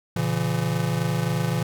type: chord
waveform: square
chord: A# diminished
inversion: none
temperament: just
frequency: 116.54 / 139.85 / 167.82 Hz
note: A#2 / C#3 / E3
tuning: 0 / +16 / +31 cents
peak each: -28 / -28 / -26 dBFS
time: 0.16-1.63 s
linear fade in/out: 5 ms
effects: none